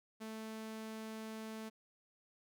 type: tone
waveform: sawtooth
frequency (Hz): 220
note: A3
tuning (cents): 0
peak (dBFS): -40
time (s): 0.2-1.7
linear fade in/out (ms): 20
effects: none